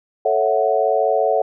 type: chord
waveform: sine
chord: F# minor seventh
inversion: first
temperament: equal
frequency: 440 / 554.4 / 659.3 / 740 Hz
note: A4 / C#5 / E5 / F#5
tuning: 0 / 0 / 0 / 0 cents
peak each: -20 dBFS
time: 0.25-1.42 s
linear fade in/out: 5 ms
effects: none